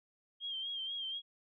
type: tone with vibrato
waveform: sine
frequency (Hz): 3208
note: G7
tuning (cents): +39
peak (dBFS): -37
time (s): 0.4-1.22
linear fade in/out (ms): 50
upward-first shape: sine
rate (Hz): 4.1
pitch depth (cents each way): 54
effects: none